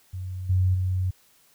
sine tone with level steps, 92.5 Hz, F#2, in tune, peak -30 / -18 / -22 dBFS, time 0.13-1.11 s, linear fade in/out 10 ms, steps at 0.49 / 0.74 s, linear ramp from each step 10 ms, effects white hiss -60 dBFS RMS until 1.54 s

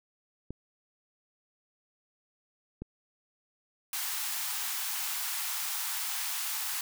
clicks, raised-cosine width 3 ms, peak -25 dBFS, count 2, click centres 0.506 / 2.82 s
white high-pass noise, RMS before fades -34 dBFS, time 3.93-6.81 s, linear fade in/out 2 ms, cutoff 740 Hz, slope 96 dB/octave
effects none

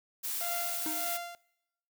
blue noise, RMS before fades -35 dBFS, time 0.23-1.18 s, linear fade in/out 20 ms
sawtooth tone with tremolo, 693 Hz, F5, 14 cents flat, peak -31 dBFS, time 0.41-1.35 s, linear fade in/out 0 ms, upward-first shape sine, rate 1.8 Hz, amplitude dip 70%
square tone with exponential decay, 311.1 Hz, D#4, in tune, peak -34 dBFS, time 0.86-1.2 s, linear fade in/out 1 ms, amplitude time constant 72 ms
effects noise-tail reverb RT60 0.9 s tail -24 dB re dry

